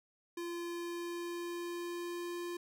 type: tone with pitch glide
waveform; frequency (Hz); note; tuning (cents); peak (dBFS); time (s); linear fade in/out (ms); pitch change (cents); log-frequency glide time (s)
square; 344.2 to 348.2; F4 to F4; -25 to -5; -39; 0.37-2.57; 5; +20; 0.7-2.37
effects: none